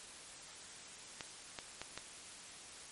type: clicks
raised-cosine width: 0.2 ms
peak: -24 dBFS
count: 4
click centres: 1.208 / 1.588 / 1.816 / 1.976 s
effects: white hiss -52 dBFS RMS until 2.91 s + MP3 48 kbps